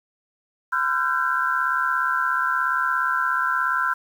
sine tone cluster, 1017 / 1363 / 1504 / 1581 Hz, C6 / F6 / F#6 / G6, -50 / -43 / +28 / +14 cents, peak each -26 / -23 / -26 / -27 dBFS, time 0.72-3.94 s, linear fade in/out 10 ms, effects 8-bit

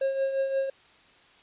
triangle tone with tremolo, 540 Hz, C#5, 45 cents flat, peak -20 dBFS, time 0.01-0.7 s, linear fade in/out 5 ms, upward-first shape triangle, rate 5.7 Hz, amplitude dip 60%, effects white hiss -57 dBFS RMS until 1.42 s + resampled to 8000 Hz

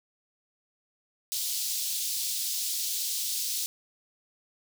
pink high-pass noise, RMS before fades -31 dBFS, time 1.32-3.66 s, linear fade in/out 0 ms, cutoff 3900 Hz, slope 24 dB/octave, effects none

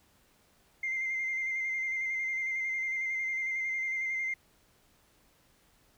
sine tone with vibrato, 2093 Hz, C7, in tune, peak -29 dBFS, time 0.83-4.34 s, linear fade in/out 5 ms, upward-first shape square, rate 11 Hz, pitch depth 19 cents each way, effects tanh soft clip ceiling -26 dBFS + pink hiss -66 dBFS RMS until 5.97 s

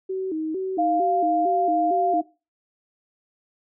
sine tone with vibrato, 345.2 Hz, F4, 20 cents flat, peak -24 dBFS, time 0.09-2.22 s, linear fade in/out 10 ms, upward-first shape square, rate 2.2 Hz, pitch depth 160 cents each way
sine tone, 698.5 Hz, F5, in tune, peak -19 dBFS, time 0.78-2.21 s, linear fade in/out 10 ms
effects noise-tail reverb RT60 0.3 s tail -20 dB re dry

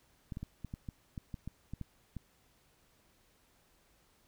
clicks, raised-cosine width 5 ms, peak -28 dBFS, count 12, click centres 0.322 / 0.371 / 0.43 / 0.647 / 0.739 / 0.888 / 1.178 / 1.342 / 1.476 / 1.736 / 1.813 / 2.167 s, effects pink hiss -69 dBFS RMS until 4.27 s

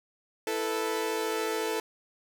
sawtooth chord, E suspended fourth, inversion none, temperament equal, 329.6 / 440 / 493.9 Hz, E4 / A4 / B4, 0 / 0 / 0 cents, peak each -32 / -26 / -32 dBFS, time 0.47-1.8 s, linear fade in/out 2 ms, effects none

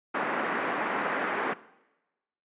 white band-pass noise, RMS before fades -30 dBFS, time 0.14-1.54 s, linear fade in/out 10 ms, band 210 to 1800 Hz, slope 24 dB/octave, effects noise-tail reverb RT60 1.0 s tail -19 dB re dry + resampled to 8000 Hz

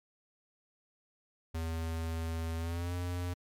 square tone with pitch glide, 81.8 to 88.69 Hz, E2 to F2, -13 to +27 cents, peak -34 dBFS, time 1.54-3.34 s, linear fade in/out 10 ms, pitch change +140 cents, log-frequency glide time 2.57-2.94 s, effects MP3 96 kbps

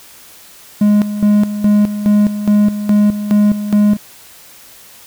triangle tone with tremolo, 207.7 Hz, G#3, in tune, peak -5 dBFS, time 0.81-3.97 s, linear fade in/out 5 ms, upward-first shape square, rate 2.4 Hz, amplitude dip 70%, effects white hiss -40 dBFS RMS until 5.06 s

